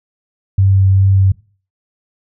sine tone with vibrato, 96.5 Hz, G2, 27 cents flat, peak -7 dBFS, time 0.58-1.32 s, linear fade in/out 5 ms, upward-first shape triangle, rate 2.5 Hz, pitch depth 13 cents each way, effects noise-tail reverb RT60 0.4 s tail -22 dB re dry

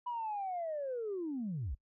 sine linear sweep, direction down, 987.8 to 48.5 Hz, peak -34 dBFS, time 0.06-1.75 s, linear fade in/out 10 ms, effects noise-tail reverb RT60 0.1 s tail -23 dB re dry + tanh soft clip ceiling -31 dBFS

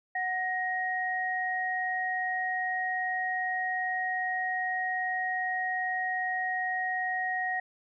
sine tone pair together, 739.5 / 1879 Hz, F#5 / A#6, -1 / +13 cents, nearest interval octave + major third, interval 1614 cents, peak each -32 / -30 dBFS, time 0.15-7.6 s, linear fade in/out 5 ms, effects none

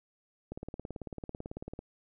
click train, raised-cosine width 2 ms, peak -26 dBFS, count 24, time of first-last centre 0.52-1.791 s, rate 18.1 Hz, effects none

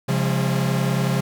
45% pulse tone cluster, 134.8 / 174.2 / 205.5 Hz, C#3 / F3 / G#3, -48 / -4 / -18 cents, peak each -21 / -24 / -27 dBFS, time 0.08-1.21 s, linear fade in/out 10 ms, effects 9-bit

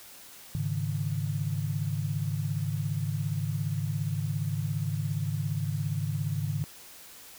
sine chord, Ab suspended fourth, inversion none, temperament just, 103.83 / 138.43 / 155.74 Hz, Ab2 / Db3 / Eb3, 0 / -2 / +2 cents, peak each -32 dBFS, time 0.55-6.64 s, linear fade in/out 0 ms, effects white hiss -49 dBFS RMS until 7.38 s

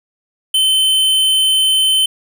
square tone, 3070 Hz, G7, 37 cents flat, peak -11 dBFS, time 0.54-2.06 s, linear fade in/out 5 ms, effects none

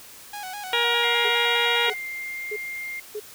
sawtooth tone with vibrato, 784 Hz, G5, in tune, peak -29 dBFS, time 0.33-1.94 s, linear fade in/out 5 ms, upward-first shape square, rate 4.9 Hz, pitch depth 87 cents each way
harmonic tone, 472.9 Hz, A#4, 25 cents sharp, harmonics 1 / 2 / 3 / 4 / 5 / 6 / 7 / 8, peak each -28 / -28 / -28 / -28 / -28 / -28 / -28 / -28 dBFS, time 0.73-1.9 s, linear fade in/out 2 ms
sine tone with pitch glide, 2100 to 2112 Hz, C7 to C7, +6 to +16 cents, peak -30 dBFS, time 1.03-3 s, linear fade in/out 5 ms, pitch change +10 cents, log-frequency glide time 1.95-2.51 s
sine tone bursts, 421.8 Hz, G#4, 27 cents sharp, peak -28 dBFS, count 4, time 1.24-3.2 s, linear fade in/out 10 ms, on 55 ms, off 580 ms
effects white hiss -45 dBFS RMS until 3.34 s

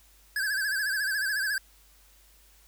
square tone with vibrato, 1621 Hz, G#6, 42 cents flat, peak -27 dBFS, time 0.36-1.58 s, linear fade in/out 2 ms, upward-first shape sine, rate 14 Hz, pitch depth 99 cents each way, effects added 50 Hz sine -59 dBFS peak until 2.67 s + white hiss -60 dBFS RMS until 2.67 s

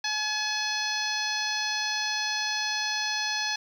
harmonic tone, 851 Hz, G#5, 42 cents sharp, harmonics 1 / 2 / 3 / 4 / 5 / 6 / 7, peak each -35 / -32 / -35 / -36 / -33 / -35 / -36 dBFS, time 0.04-3.56 s, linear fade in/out 5 ms, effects 9-bit

